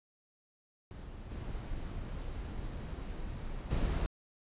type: noise with level steps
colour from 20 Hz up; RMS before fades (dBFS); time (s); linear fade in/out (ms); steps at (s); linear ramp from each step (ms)
brown; -45 / -40 / -31; 0.91-4.06; 0; 1.3 / 3.7; 20
effects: resampled to 8000 Hz